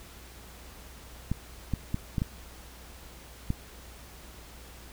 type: clicks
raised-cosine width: 5 ms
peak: -15 dBFS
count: 6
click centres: 1.316 / 1.737 / 1.944 / 2.182 / 2.219 / 3.504 s
effects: added 60 Hz sine -49 dBFS peak until 4.92 s + pink hiss -50 dBFS RMS until 4.92 s